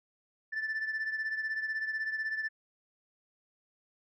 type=beating tone pair; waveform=sine; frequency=1757 / 1773 Hz; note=A6 / A6; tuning=-3 / +13 cents; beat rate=16 Hz; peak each=-31 / -36 dBFS; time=0.52-2.49 s; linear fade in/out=20 ms; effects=tanh soft clip ceiling -29 dBFS